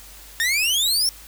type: exponential sweep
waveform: sawtooth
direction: up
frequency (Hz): 1780 to 5588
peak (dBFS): -15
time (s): 0.4-1.09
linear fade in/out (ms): 0
effects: added 50 Hz sine -46 dBFS peak until 1.27 s + white hiss -44 dBFS RMS until 1.27 s